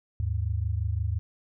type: tone pair together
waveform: sine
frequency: 77.78 / 103.56 Hz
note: D#2 / G#2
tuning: 0 / -4 cents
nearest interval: perfect fourth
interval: 496 cents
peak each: -28 dBFS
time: 0.2-1.19 s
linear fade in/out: 0 ms
effects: none